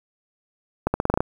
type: accelerating click train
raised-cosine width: 1 ms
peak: -6 dBFS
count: 8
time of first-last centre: 0.87-1.205 s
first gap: 70 ms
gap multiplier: 0.87
effects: 7-bit